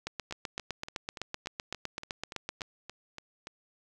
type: two click trains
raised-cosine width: 0.2 ms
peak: -24 / -17 dBFS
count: 12 / 21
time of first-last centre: 0.31-3.471 / 0.07-2.618 s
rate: 3.48 / 7.85 Hz
effects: none